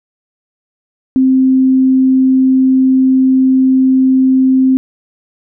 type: tone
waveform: sine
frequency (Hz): 261.6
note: C4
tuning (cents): 0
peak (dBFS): -6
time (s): 1.16-4.77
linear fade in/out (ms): 0
effects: none